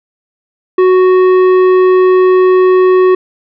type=tone with tanh clipping; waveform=sine; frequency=370 Hz; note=F#4; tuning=in tune; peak=-6 dBFS; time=0.78-3.15 s; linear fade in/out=5 ms; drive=11 dB; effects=none